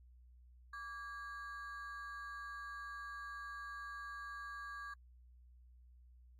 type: ring-modulated tone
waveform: triangle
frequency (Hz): 1396.9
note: F6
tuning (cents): 0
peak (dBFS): -40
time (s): 0.73-4.94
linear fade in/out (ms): 5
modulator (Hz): 239
effects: added 61 Hz sine -59 dBFS peak until 6.39 s + AAC 64 kbps